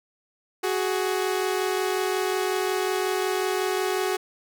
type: tone pair together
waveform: sawtooth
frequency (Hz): 371.5 / 417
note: F#4 / G#4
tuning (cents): +7 / +7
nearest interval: major second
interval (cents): 200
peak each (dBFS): -21 / -24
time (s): 0.63-4.17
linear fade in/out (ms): 10
effects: none